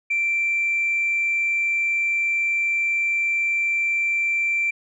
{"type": "tone", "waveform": "sine", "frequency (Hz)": 2349, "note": "D7", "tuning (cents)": 0, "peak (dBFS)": -18, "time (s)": [0.1, 4.71], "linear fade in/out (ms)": 10, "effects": ["tanh soft clip ceiling -15 dBFS"]}